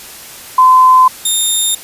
sine / 10% pulse tone pair in turn, 1025 / 3653 Hz, C6 / A#7, -36 / -36 cents, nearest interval octave + minor seventh, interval 2200 cents, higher second, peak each -3 dBFS, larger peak neither, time 0.58-1.08 / 1.25-1.75 s, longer neither, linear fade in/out 5 ms, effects white hiss -32 dBFS RMS until 1.83 s + resampled to 32000 Hz

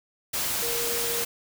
sine tone in noise, 470 Hz, A#4, 14 cents sharp, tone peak -32 dBFS, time 0.62-1.24 s, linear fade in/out 10 ms, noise white, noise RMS -28 dBFS, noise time 0.33-1.25 s, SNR -7 dB, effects none

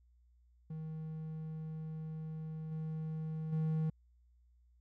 triangle tone with level steps, 157.9 Hz, D#3, 26 cents sharp, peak -38 / -35 / -29 dBFS, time 0.7-3.9 s, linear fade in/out 5 ms, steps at 2.71 / 3.52 s, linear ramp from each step 10 ms, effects added 60 Hz sine -64 dBFS peak until 4.8 s

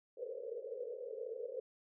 white band-pass noise, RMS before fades -44 dBFS, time 0.17-1.6 s, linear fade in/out 5 ms, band 430 to 530 Hz, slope 96 dB/octave, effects none

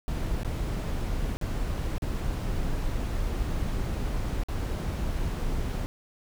brown noise with dropouts, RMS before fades -29 dBFS, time 0.08-5.86 s, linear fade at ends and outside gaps 0 ms, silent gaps 0.432-0.448 / 1.37-1.413 / 1.982-2.021 / 4.435-4.485 s, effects none

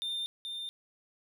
triangle tone pair in turn, 3607 / 3607 Hz, A7 / A7, +42 / +42 cents, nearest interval unison, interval 0 cents, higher neither, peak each -31 / -35 dBFS, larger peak first, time 0.02-0.26 / 0.45-0.69 s, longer neither, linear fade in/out 0 ms, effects none

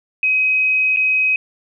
sine tone with dropouts, 2530 Hz, D#7, 28 cents sharp, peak -13 dBFS, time 0.23-1.36 s, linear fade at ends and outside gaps 2 ms, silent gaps 0.963-0.97 s, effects none

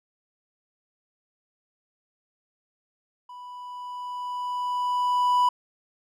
triangle tone with level ramp, 987.8 Hz, B5, in tune, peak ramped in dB -38 to -15 dBFS, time 3.29-5.49 s, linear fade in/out 5 ms, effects none

